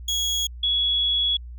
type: tone pair in turn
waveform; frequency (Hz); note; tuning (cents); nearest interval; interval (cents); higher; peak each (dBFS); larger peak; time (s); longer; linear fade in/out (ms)
30% pulse / sine; 3330 / 3365; G#7 / G#7; +4 / +22; unison; 18; second; -19; neither; 0.08-0.47 / 0.63-1.37; second; 5
effects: added 60 Hz sine -35 dBFS peak until 1.58 s